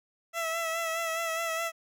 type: tone with vibrato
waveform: 15% pulse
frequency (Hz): 659.3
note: E5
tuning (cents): 0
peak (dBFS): -23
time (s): 0.33-1.72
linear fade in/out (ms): 50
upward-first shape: sine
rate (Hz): 4.8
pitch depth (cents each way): 34
effects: none